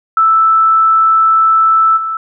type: tone with level steps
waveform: sine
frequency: 1318.5 Hz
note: E6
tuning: in tune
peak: -6 / -15 dBFS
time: 0.17-2.17 s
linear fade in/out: 2 ms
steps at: 1.96 s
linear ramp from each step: 20 ms
effects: none